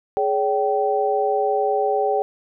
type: tone cluster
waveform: sine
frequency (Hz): 419.6 / 568 / 774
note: G#4 / C#5 / G5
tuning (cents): +18 / +42 / -22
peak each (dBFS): -21 / -24 / -21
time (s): 0.17-2.22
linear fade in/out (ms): 0
effects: none